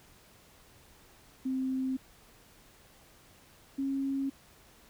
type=tone pair in turn; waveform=sine; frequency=261.6 / 272.5 Hz; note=C4 / C#4; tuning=0 / -29 cents; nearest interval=minor second; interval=71 cents; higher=second; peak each=-29 / -29 dBFS; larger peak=neither; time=1.45-1.97 / 3.78-4.3 s; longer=neither; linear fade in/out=10 ms; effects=pink hiss -59 dBFS RMS until 4.89 s